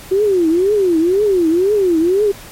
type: tone with vibrato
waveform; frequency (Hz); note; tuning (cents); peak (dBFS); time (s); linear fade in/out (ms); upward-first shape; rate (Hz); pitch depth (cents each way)
sine; 367.7; F#4; -11; -10; 0.11-2.32; 10; triangle; 2; 280
effects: pink hiss -36 dBFS RMS until 2.51 s + MP3 64 kbps